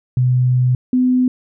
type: tone pair in turn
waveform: sine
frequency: 126 / 252.7 Hz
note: B2 / B3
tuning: +35 / +40 cents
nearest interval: octave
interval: 1205 cents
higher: second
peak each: -11 / -11 dBFS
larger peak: neither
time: 0.17-0.75 / 0.93-1.28 s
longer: first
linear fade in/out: 2 ms
effects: none